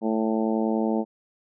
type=harmonic tone; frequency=110.7 Hz; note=A2; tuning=11 cents sharp; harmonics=2 / 3 / 4 / 5 / 6 / 7 / 8; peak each=-24 / -28 / -30 / -32 / -34 / -35 / -36 dBFS; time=0.01-1.05 s; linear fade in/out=50 ms; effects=none